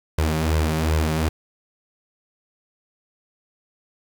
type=tone with flanger; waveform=sawtooth; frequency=78.7 Hz; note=D#2; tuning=20 cents sharp; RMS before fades=-21 dBFS; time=0.18-1.29 s; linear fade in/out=5 ms; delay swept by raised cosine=1.9 to 5.6 ms; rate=2.6 Hz; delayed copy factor=+0.7; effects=7-bit